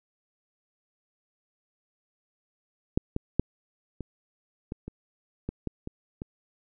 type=clicks; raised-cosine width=3 ms; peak=-9 / -15 / -8 / -22 / -20 / -24 / -18 / -17 / -22 / -22 dBFS; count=10; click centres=2.975 / 3.164 / 3.396 / 4.007 / 4.721 / 4.88 / 5.49 / 5.673 / 5.874 / 6.219 s; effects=none